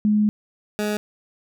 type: tone pair in turn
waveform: sine / 20% pulse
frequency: 210.6 / 209.7 Hz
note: G#3 / G#3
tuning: +24 / +17 cents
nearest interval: unison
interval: 7 cents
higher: first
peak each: -15 / -17 dBFS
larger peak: first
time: 0.05-0.29 / 0.79-0.97 s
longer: first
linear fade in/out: 0 ms
effects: none

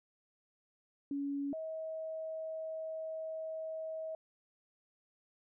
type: tone pair in turn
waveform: sine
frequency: 281.6 / 638.8 Hz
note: C#4 / D#5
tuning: +27 / +45 cents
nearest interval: octave + major second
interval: 1418 cents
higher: second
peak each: -34 / -38 dBFS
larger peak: first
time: 1.11-1.53 / 1.53-4.15 s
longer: second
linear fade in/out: 2 ms
effects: none

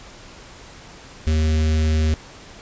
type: tone with notch filter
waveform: square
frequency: 78.1 Hz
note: D#2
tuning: 7 cents sharp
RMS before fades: -18 dBFS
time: 1.27-2.14 s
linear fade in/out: 0 ms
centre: 920 Hz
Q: 0.61
effects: pink hiss -42 dBFS RMS until 2.61 s + resampled to 16000 Hz

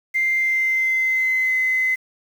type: tone with pitch glide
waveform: sine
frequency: 2093 to 2043 Hz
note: C7 to C7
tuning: 0 to -42 cents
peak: -16 dBFS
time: 0.14-1.96 s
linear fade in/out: 20 ms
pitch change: -42 cents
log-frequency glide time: 0.34-1.54 s
effects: tanh soft clip ceiling -12 dBFS + 7-bit

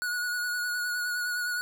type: tone with vibrato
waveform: square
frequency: 1458 Hz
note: F#6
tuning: 26 cents flat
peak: -29 dBFS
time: 0.02-1.61 s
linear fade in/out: 0 ms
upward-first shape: sine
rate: 9.7 Hz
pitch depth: 25 cents each way
effects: none

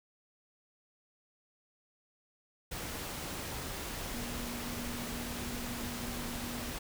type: tone in noise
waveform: sine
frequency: 240.3 Hz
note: B3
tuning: 47 cents flat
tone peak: -42 dBFS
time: 4.13-6.71 s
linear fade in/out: 10 ms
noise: pink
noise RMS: -40 dBFS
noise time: 2.71-6.79 s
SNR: -5 dB
effects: none

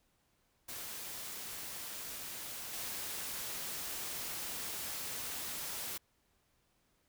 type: noise with level steps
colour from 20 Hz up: white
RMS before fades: -44 / -41 dBFS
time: 0.68-5.98 s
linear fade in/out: 10 ms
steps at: 2.73 s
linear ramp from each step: 5 ms
effects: pink hiss -75 dBFS RMS until 7.08 s

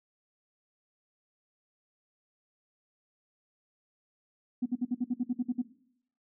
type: tone bursts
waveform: sine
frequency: 246.9 Hz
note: B3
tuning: in tune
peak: -25 dBFS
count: 11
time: 4.62-5.62 s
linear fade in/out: 10 ms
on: 40 ms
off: 56 ms
effects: noise-tail reverb RT60 0.7 s tail -17 dB re dry + tanh soft clip ceiling -21 dBFS

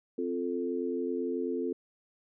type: chord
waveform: sine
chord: F major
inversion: second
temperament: equal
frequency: 261.6 / 349.2 / 440 Hz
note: C4 / F4 / A4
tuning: 0 / 0 / 0 cents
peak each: -34 dBFS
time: 0.18-1.73 s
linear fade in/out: 5 ms
effects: none

